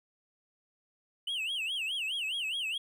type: tone with vibrato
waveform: triangle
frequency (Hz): 2906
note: F#7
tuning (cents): -32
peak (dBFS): -30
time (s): 1.27-2.78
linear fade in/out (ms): 5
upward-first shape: sine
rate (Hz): 4.8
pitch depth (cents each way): 230
effects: none